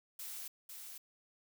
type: noise with echo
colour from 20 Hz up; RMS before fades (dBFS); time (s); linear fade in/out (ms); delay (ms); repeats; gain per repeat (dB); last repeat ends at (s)
blue; -45; 0.19-0.48; 5; 500; 1; -4; 0.98
effects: none